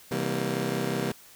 20% pulse chord, C dominant seventh, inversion none, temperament just, 130.81 / 163.52 / 196.22 / 235.5 Hz, C3 / E3 / G3 / Bb3, 0 / -14 / +2 / +18 cents, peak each -28 dBFS, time 0.11-1.12 s, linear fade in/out 5 ms, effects white hiss -52 dBFS RMS until 1.35 s

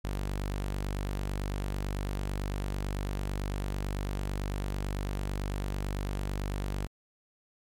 sawtooth tone, 49 Hz, G1, in tune, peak -27 dBFS, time 0.04-6.87 s, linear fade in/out 10 ms, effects MP3 64 kbps

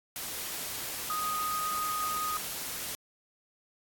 sine tone in noise, 1244.5 Hz, D#6, in tune, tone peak -30 dBFS, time 1.1-2.37 s, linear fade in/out 0 ms, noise white, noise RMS -37 dBFS, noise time 0.16-2.95 s, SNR +4 dB, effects AAC 64 kbps

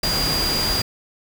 sine tone in noise, 4811 Hz, D8, 41 cents sharp, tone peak -21 dBFS, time 0.03-0.82 s, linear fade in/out 5 ms, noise pink, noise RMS -24 dBFS, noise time 0.03-0.82 s, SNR 0 dB, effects none

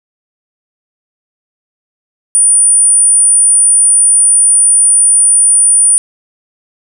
sine tone, 9397 Hz, D9, in tune, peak -4 dBFS, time 2.35-5.98 s, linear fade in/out 0 ms, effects none

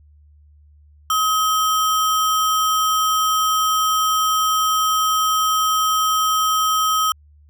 sine tone with sample-and-hold, 1270 Hz, D#6, 35 cents sharp, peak -15 dBFS, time 1.1-7.12 s, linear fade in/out 2 ms, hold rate 4410 Hz, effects added 74 Hz sine -47 dBFS peak until 7.49 s

